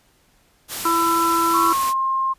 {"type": "noise", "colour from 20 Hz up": "white", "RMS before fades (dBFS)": -28, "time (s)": [0.68, 1.94], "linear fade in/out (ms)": 50}
{"type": "harmonic tone", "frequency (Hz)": 334.6, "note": "E4", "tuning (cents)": 26, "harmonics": [1, 3, 4], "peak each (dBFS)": [-23, -20, -19], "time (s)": [0.85, 1.73], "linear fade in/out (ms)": 5}
{"type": "tone with pitch glide", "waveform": "sine", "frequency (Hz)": [1098, 1063.1], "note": ["C#6", "C6"], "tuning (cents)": [-17, 27], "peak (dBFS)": -18, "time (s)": [1.53, 2.34], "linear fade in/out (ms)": 20, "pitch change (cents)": -56, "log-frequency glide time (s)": [1.68, 1.87]}
{"effects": ["pink hiss -59 dBFS RMS until 2.38 s", "resampled to 32000 Hz"]}